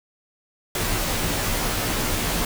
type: noise with comb filter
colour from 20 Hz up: pink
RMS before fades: -24 dBFS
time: 0.75-2.45 s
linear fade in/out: 2 ms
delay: 15 ms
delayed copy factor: -0.8
effects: none